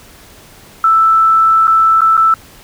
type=tone with dropouts; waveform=sine; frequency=1321 Hz; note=E6; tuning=3 cents sharp; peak=-6 dBFS; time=0.84-2.34 s; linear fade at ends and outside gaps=2 ms; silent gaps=1.671-1.678 / 2.008-2.017 / 2.169-2.176 s; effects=pink hiss -40 dBFS RMS until 2.63 s